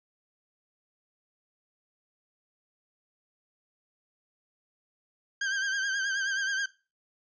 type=tone with vibrato; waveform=40% pulse; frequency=1584 Hz; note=G6; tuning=18 cents sharp; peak=-27 dBFS; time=5.41-6.66 s; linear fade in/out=5 ms; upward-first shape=triangle; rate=9.4 Hz; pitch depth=68 cents each way; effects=noise-tail reverb RT60 0.3 s tail -18 dB re dry + resampled to 16000 Hz